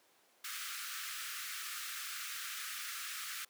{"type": "high-pass noise", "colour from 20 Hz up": "pink", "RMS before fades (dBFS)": -43, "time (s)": [0.44, 3.45], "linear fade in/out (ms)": 5, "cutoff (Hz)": 1200, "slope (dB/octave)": 96, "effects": ["pink hiss -68 dBFS RMS until 3.49 s", "high-pass 400 Hz 12 dB/octave"]}